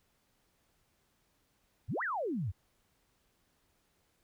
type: exponential two-way sweep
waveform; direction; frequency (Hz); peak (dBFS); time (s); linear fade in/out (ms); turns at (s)
sine; up then down; 80.6 to 1997 to 80.6; -32; 1.88-2.52; 20; 2.03
effects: pink hiss -74 dBFS RMS until 4.23 s